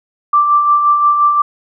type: tone with tremolo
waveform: sine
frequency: 1174.7 Hz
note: D6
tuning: in tune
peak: -6 dBFS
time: 0.33-1.42 s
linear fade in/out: 5 ms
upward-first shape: sine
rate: 5.7 Hz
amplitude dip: 45%
effects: none